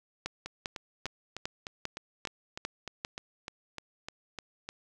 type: two click trains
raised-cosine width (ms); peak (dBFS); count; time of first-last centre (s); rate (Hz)
0.2; -16 / -21; 8 / 15; 0.26-3.049 / 0.46-4.69; 2.51 / 3.31
effects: none